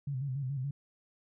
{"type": "tone with vibrato", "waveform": "sine", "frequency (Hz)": 134.7, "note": "C#3", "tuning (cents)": -49, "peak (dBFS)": -32, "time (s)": [0.07, 0.71], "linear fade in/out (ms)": 5, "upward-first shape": "square", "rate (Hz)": 7, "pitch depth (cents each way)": 84, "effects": []}